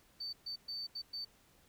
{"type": "tone bursts at uneven times", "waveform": "sine", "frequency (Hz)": 4558, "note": "C#8", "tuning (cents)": 47, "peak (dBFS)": -38, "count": 5, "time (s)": [[0.2, 0.33], [0.46, 0.56], [0.68, 0.87], [0.95, 1.02], [1.13, 1.25]], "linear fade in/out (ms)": 10, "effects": ["tanh soft clip ceiling -34 dBFS", "pink hiss -67 dBFS RMS until 1.68 s"]}